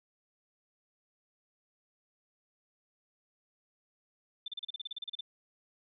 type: tone bursts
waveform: sine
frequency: 3548 Hz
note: A7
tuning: 14 cents sharp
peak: -36 dBFS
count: 14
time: 4.46-5.209 s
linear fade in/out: 5 ms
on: 21 ms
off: 35 ms
effects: none